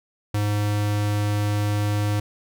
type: tone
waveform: square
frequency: 103.83 Hz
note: G#2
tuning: in tune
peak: -21 dBFS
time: 0.34-2.2 s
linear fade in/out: 5 ms
effects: none